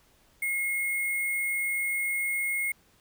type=tone with sample-and-hold; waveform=sine; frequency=2157 Hz; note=C#7; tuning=48 cents flat; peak=-26 dBFS; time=0.42-2.72 s; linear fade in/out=5 ms; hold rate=11025 Hz; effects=pink hiss -63 dBFS RMS until 3 s